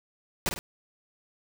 pink noise with echo, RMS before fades -27 dBFS, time 0.46-0.49 s, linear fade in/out 0 ms, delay 50 ms, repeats 2, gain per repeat -7 dB, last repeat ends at 0.59 s, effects none

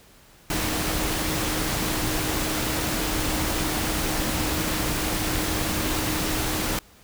sine tone in noise, 311.1 Hz, D#4, in tune, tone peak -32 dBFS, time 0.5-6.79 s, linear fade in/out 2 ms, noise pink, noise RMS -26 dBFS, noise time 0.5-6.79 s, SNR -9 dB, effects pink hiss -53 dBFS RMS until 7.03 s

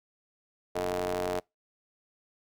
sawtooth ring-modulated tone, 91.9 Hz, F#2, 11 cents flat, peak -22 dBFS, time 0.75-1.4 s, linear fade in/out 10 ms, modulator 532 Hz, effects noise-tail reverb RT60 0.2 s tail -26 dB re dry

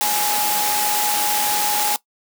sine tone in noise, 836 Hz, G#5, 11 cents sharp, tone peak -22 dBFS, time 0.01-1.96 s, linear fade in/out 0 ms, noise white, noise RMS -21 dBFS, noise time 0.01-1.96 s, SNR -4 dB, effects noise-tail reverb RT60 0.1 s tail -19 dB re dry + high-pass 200 Hz 12 dB/octave

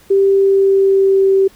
sine tone with pitch glide, 392.1 to 387.1 Hz, G4 to G4, 0 to -22 cents, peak -8 dBFS, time 0.1-1.48 s, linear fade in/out 10 ms, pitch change -22 cents, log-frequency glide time 0.29-1.31 s, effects pink hiss -47 dBFS RMS until 1.55 s

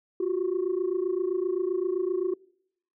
sine tone pair together, 352.7 / 380.4 Hz, F4 / F#4, +17 / +48 cents, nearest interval minor second, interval 131 cents, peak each -26 dBFS, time 0.2-2.34 s, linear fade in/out 5 ms, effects noise-tail reverb RT60 0.7 s tail -24 dB re dry + tanh soft clip ceiling -20 dBFS

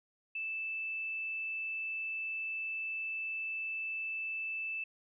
sine tone, 2637 Hz, E7, in tune, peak -35 dBFS, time 0.35-4.84 s, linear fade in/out 5 ms, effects none

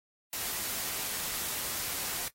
white noise, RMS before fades -35 dBFS, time 0.33-2.28 s, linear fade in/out 0 ms, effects noise-tail reverb RT60 0.1 s tail -17 dB re dry + AAC 48 kbps

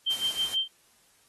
sine tone with tremolo, 3136 Hz, G7, in tune, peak -23 dBFS, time 0.06-0.68 s, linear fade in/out 10 ms, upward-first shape sine, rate 6.2 Hz, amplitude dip 85%
white noise, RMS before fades -39 dBFS, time 0.1-0.55 s, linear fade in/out 10 ms
effects white hiss -63 dBFS RMS until 1.28 s + AAC 32 kbps

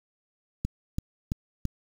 click train, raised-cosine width 5 ms, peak -15 dBFS, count 4, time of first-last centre 0.65-1.653 s, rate 2.99 Hz, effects 7-bit

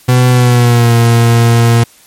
40% pulse tone with pitch glide, 125.4 to 117 Hz, B2 to A#2, +27 to +7 cents, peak -4 dBFS, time 0.08-1.84 s, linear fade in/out 10 ms, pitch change -120 cents, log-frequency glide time 0.3-0.93 s, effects white hiss -43 dBFS RMS until 2.06 s + MP3 64 kbps

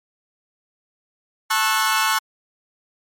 sawtooth chord, F# minor seventh, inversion first, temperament equal with one note detuned, 880 / 1090.3 / 1318.5 / 1480 Hz, A5 / C#6 / E6 / F#6, 0 / -29 / 0 / 0 cents, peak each -19 / -18 / -21 / -19 dBFS, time 1.5-2.19 s, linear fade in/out 10 ms, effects MP3 64 kbps

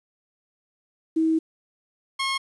sine / 15% pulse tone pair in turn, 321.3 / 1080.7 Hz, E4 / C#6, -44 / -44 cents, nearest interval octave + major sixth, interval 2100 cents, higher second, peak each -18 / -17 dBFS, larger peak second, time 1.16-1.39 / 2.19-2.38 s, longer first, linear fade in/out 10 ms, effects resampled to 22050 Hz + 9-bit

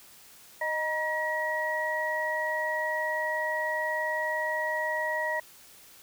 sine tone cluster, 619 / 951 / 1910 Hz, D#5 / A#5 / A#6, -9 / +34 / +42 cents, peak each -32 / -33 / -30 dBFS, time 0.61-5.4 s, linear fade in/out 5 ms, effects white hiss -53 dBFS RMS until 6.02 s

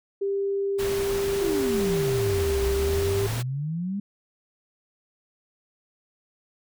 sine tone, 396.3 Hz, G4, 19 cents sharp, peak -23 dBFS, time 0.21-3.27 s, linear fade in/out 10 ms
pink noise, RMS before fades -33 dBFS, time 0.78-3.43 s, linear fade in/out 20 ms
sine exponential two-way sweep, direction down then up, 366.4 to 61.3 to 206.5 Hz, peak -26 dBFS, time 1.41-4 s, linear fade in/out 5 ms, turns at 2.64 s
effects none

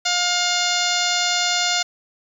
harmonic tone, 710 Hz, F5, 28 cents sharp, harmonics 1 / 2 / 3 / 4 / 5 / 6 / 7 / 8 / 9 / 10, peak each -26 / -26 / -27 / -28 / -25 / -26 / -28 / -30 / -31 / -29 dBFS, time 0.05-1.83 s, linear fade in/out 10 ms, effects 8-bit

